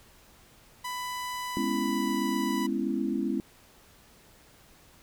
sawtooth tone with pitch glide, 995 to 988.7 Hz, B5 to B5, +13 to +2 cents, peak -29 dBFS, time 0.84-2.67 s, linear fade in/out 10 ms, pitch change -11 cents, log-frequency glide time 1.42-2.26 s
sine chord, C# minor seventh, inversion second, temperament just, 207.9 / 249.5 / 277.2 / 332.6 Hz, G#3 / B3 / C#4 / E4, +2 / +18 / 0 / +16 cents, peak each -32 dBFS, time 1.57-3.4 s, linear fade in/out 0 ms
effects pink hiss -57 dBFS RMS until 5.02 s

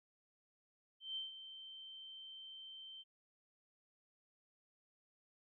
sine tone with ADSR envelope, 3113 Hz, G7, 13 cents flat, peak -39 dBFS, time 1-3.04 s, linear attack 160 ms, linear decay 150 ms, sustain -11 dB, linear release 33 ms, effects none

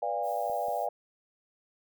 sine chord, B diminished seventh, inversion none, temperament equal with one note detuned, 493.9 / 587.3 / 698.5 / 812.1 Hz, B4 / D5 / F5 / Ab5, 0 / 0 / 0 / -39 cents, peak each -37 / -34 / -33 / -33 dBFS, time 0.02-0.89 s, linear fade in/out 5 ms
violet noise, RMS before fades -50 dBFS, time 0.22-0.88 s, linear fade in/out 50 ms
clicks, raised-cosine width 2 ms, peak -38 dBFS, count 2, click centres 0.498 / 0.684 s
effects none

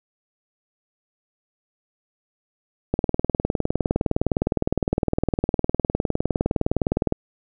click train, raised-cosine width 2 ms, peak -6 dBFS, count 83, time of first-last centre 2.94-7.124 s, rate 19.6 Hz, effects none

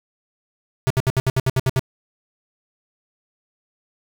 square tone bursts, 130.81 Hz, C3, in tune, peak -16 dBFS, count 10, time 0.87-1.794 s, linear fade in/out 0 ms, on 33 ms, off 66 ms, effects none

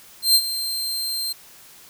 sawtooth tone with ADSR envelope, 4157 Hz, C8, 12 cents flat, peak -8 dBFS, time 0.22-1.33 s, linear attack 130 ms, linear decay 55 ms, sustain -13 dB, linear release 11 ms, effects white hiss -47 dBFS RMS until 1.89 s

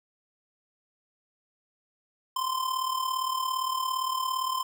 square tone with amplitude modulation, 1038 Hz, C6, 14 cents flat, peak -25 dBFS, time 2.36-4.63 s, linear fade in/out 5 ms, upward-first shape sine, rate 37.5 Hz, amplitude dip 65%, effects none

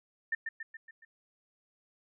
sine tone with echo, 1795 Hz, A6, 34 cents sharp, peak -28 dBFS, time 0.32-0.35 s, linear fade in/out 5 ms, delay 140 ms, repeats 5, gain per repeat -5 dB, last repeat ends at 1.05 s, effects none

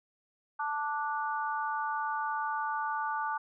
harmonic tone, 293.7 Hz, D4, in tune, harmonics 3 / 4 / 5, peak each -33 / -35 / -37 dBFS, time 0.59-3.38 s, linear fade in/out 10 ms, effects none

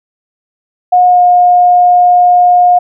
sine tone with pitch glide, 722 to 714.5 Hz, F#5 to F5, -43 to +39 cents, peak -3 dBFS, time 0.92-2.79 s, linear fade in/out 10 ms, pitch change -18 cents, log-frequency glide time 1.07-1.21 s, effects none

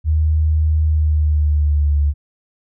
sine tone with pitch glide, 77.78 to 72.57 Hz, D#2 to D2, 0 to -20 cents, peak -12 dBFS, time 0.04-2.14 s, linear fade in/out 50 ms, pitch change -120 cents, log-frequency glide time 0.85-2 s, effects none

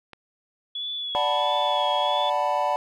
click, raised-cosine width 0.3 ms, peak -25 dBFS, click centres 0.133 s
sine tone with vibrato, 3386 Hz, G#7, 33 cents sharp, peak -28 dBFS, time 0.75-2.3 s, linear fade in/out 5 ms, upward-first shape sine, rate 1.5 Hz, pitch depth 38 cents each way
triangle chord, B minor seventh, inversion first, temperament equal, 587.3 / 740 / 880 / 987.8 Hz, D5 / F#5 / A5 / B5, 0 / 0 / 0 / 0 cents, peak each -25 dBFS, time 1.15-2.76 s, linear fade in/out 0 ms
effects none

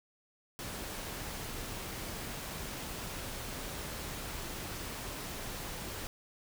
pink noise, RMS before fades -41 dBFS, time 0.59-6.07 s, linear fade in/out 0 ms, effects none

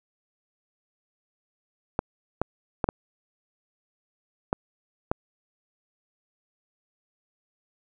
clicks, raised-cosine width 1 ms, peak -9 dBFS, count 6, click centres 1.991 / 2.416 / 2.842 / 2.889 / 4.529 / 5.115 s, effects none

